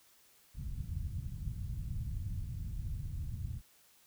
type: low-pass noise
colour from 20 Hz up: white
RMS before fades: -39 dBFS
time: 0.54-3.62 s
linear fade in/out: 50 ms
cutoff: 120 Hz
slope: 24 dB/octave
effects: white hiss -65 dBFS RMS until 4.06 s